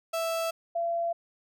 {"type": "tone pair in turn", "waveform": ["35% pulse", "sine"], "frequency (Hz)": [659.3, 679.4], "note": ["E5", "F5"], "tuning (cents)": [0, -48], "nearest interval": "minor second", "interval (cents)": 52, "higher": "second", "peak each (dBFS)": -26, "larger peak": "neither", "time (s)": [[0.13, 0.51], [0.75, 1.13]], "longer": "neither", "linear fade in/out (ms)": 10, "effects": []}